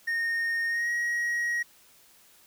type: tone with pitch glide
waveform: triangle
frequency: 1844 to 1895.8 Hz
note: A#6 to A#6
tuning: -19 to +29 cents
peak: -24 dBFS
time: 0.07-1.63 s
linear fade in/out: 10 ms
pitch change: +48 cents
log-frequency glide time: 0.68-0.91 s
effects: white hiss -58 dBFS RMS until 2.46 s